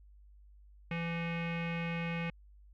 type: tone with low-pass filter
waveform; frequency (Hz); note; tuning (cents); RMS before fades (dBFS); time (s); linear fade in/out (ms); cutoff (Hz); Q
square; 168.1; E3; +34; -36; 0.91-2.3; 2; 2400; 5.9
effects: added 50 Hz sine -55 dBFS peak until 2.73 s